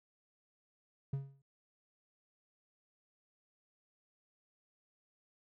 triangle tone with exponential decay, 137.3 Hz, C#3, 16 cents flat, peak -29 dBFS, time 1.13-1.42 s, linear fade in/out 5 ms, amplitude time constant 61 ms, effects none

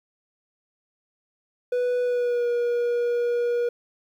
triangle tone with pitch glide, 493.1 to 479.1 Hz, B4 to A#4, -3 to +47 cents, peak -19 dBFS, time 1.72-3.69 s, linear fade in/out 5 ms, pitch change -50 cents, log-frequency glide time 2.03-2.47 s, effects 10-bit

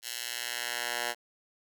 10% pulse tone with high-pass filter sweep, 120 Hz, B2, 49 cents flat, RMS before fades -35 dBFS, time 0.02-1.15 s, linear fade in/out 50 ms, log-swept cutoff 3600 to 930 Hz, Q 0.78, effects none

